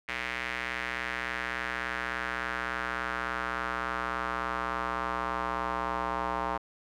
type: tone with band-pass filter sweep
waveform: square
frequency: 61.74 Hz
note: B1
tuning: in tune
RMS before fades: -33 dBFS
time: 0.08-6.58 s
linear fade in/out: 10 ms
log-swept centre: 2100 to 980 Hz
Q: 2.6
effects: none